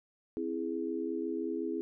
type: chord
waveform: sine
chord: C augmented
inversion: none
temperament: equal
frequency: 261.6 / 329.6 / 415.3 Hz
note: C4 / E4 / G#4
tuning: 0 / 0 / 0 cents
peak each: -38 / -35 / -37 dBFS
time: 0.37-1.81 s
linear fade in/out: 0 ms
effects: none